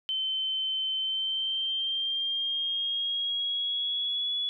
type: tone with pitch glide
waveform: sine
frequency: 3080 to 3398 Hz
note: G7 to G#7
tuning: -31 to +39 cents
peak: -27 dBFS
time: 0.09-4.49 s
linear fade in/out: 0 ms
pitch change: +170 cents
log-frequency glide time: 0.98-4.35 s
effects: none